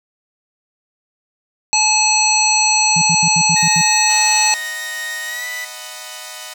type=harmonic tone; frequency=860 Hz; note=A5; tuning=40 cents flat; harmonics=1 / 3 / 5 / 7 / 9; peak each=-18 / -18 / -18 / -18 / -18 dBFS; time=1.73-4.54 s; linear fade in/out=0 ms
type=tone bursts; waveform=sine; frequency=164.81 Hz; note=E3; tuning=in tune; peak=-18 dBFS; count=7; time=2.96-3.815 s; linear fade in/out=5 ms; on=57 ms; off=76 ms
type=tone with pitch glide; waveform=40% pulse; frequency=1864.7 to 1975.6 Hz; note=A#6 to B6; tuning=0 to 0 cents; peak=-23 dBFS; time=3.56-5.65 s; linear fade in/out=5 ms; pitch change=+100 cents; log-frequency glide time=5.25-5.46 s
type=chord; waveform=5% pulse; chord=B dominant seventh; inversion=first; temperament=equal; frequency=622.3 / 740 / 880 / 987.8 Hz; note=D#5 / F#5 / A5 / B5; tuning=0 / 0 / 0 / 0 cents; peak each=-23 / -24 / -28 / -23 dBFS; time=4.09-6.54 s; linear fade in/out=10 ms
effects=none